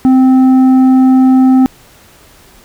triangle tone with tanh clipping, 260 Hz, C4, 11 cents flat, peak -5 dBFS, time 0.05-1.66 s, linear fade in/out 0 ms, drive 11 dB, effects pink hiss -42 dBFS RMS until 2.64 s

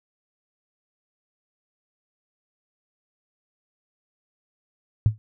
sine tone with exponential decay, 108.1 Hz, A2, 30 cents flat, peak -10 dBFS, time 5.06-5.18 s, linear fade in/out 0 ms, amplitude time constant 24 ms, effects none

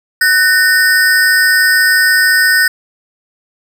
square ring-modulated tone, 1661.2 Hz, G#6, in tune, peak -5 dBFS, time 0.21-2.68 s, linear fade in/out 5 ms, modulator 163 Hz, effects none

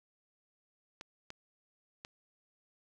clicks, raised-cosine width 0.2 ms, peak -27 dBFS, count 3, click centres 1.011 / 1.304 / 2.049 s, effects none

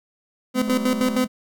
30% pulse tone with tremolo, 254.6 Hz, C4, 47 cents flat, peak -15 dBFS, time 0.54-1.28 s, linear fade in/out 50 ms, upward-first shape square, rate 6.4 Hz, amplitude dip 70%
triangle tone with vibrato, 215 Hz, A3, 40 cents flat, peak -23 dBFS, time 0.55-1.27 s, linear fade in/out 10 ms, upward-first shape triangle, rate 15 Hz, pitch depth 38 cents each way
click train, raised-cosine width 1 ms, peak -24 dBFS, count 94, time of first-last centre 0.68-1.167 s, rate 191 Hz
effects none

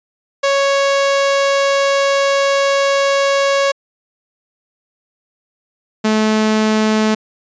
sawtooth tone pair in turn, 554.4 / 216.6 Hz, C#5 / A3, 0 / -27 cents, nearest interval octave + major third, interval 1627 cents, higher first, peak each -8 dBFS, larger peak neither, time 0.43-3.72 / 6.04-7.15 s, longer first, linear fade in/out 10 ms, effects resampled to 16000 Hz

